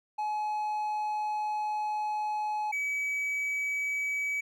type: tone pair in turn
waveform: triangle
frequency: 848 / 2281 Hz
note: G#5 / C#7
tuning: +36 / +49 cents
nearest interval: octave + perfect fourth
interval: 1713 cents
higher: second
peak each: -27 dBFS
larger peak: neither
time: 0.18-2.72 / 2.72-4.41 s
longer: first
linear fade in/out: 10 ms
effects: none